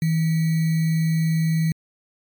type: tone with sample-and-hold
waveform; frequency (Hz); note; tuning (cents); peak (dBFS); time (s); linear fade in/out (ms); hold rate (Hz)
sine; 161.5; E3; -35; -17; 0.02-1.72; 2; 2100
effects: MP3 96 kbps